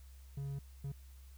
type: tone bursts at uneven times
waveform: triangle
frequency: 139 Hz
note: C#3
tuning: 5 cents sharp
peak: -36 dBFS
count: 2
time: 0.37-0.59 / 0.84-0.92 s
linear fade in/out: 5 ms
effects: added 66 Hz sine -52 dBFS peak until 1.37 s + white hiss -67 dBFS RMS until 1.37 s